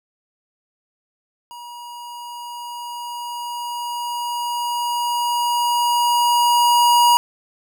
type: tone with level ramp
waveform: square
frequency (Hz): 958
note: A#5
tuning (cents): +47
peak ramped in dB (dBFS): -35 to -11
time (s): 1.51-7.17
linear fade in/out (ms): 0
effects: none